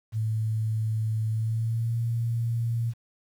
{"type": "tone with pitch glide", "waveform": "sine", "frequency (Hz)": [110, 116.27], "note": ["A2", "A#2"], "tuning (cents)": [0, -4], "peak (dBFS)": -24, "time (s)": [0.12, 2.94], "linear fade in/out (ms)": 50, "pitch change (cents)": 96, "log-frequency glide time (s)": [1.3, 1.97], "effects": ["9-bit"]}